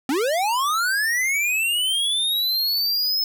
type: linear sweep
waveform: square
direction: up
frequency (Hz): 246.9 to 5230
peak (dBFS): -20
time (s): 0.09-3.24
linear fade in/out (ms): 2
effects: none